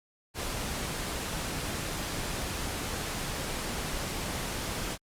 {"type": "noise", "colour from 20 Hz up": "pink", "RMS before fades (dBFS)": -34, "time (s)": [0.34, 4.98], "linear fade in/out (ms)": 50, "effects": ["low-pass 12000 Hz 12 dB/octave", "Opus 48 kbps"]}